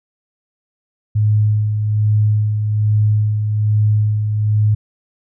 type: tone with tremolo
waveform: sine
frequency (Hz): 106.2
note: G#2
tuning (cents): +39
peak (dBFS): -10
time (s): 1.15-4.75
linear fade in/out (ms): 10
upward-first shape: sine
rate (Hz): 1.2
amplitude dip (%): 45
effects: none